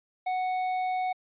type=tone with tanh clipping; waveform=triangle; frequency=740 Hz; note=F#5; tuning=in tune; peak=-28 dBFS; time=0.26-1.13 s; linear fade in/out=10 ms; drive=13 dB; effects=resampled to 8000 Hz